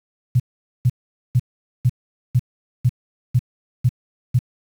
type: tone bursts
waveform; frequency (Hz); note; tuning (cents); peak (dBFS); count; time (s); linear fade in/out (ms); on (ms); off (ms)
sine; 123.47; B2; 0; -11; 9; 0.35-4.391; 10; 49; 450
effects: 7-bit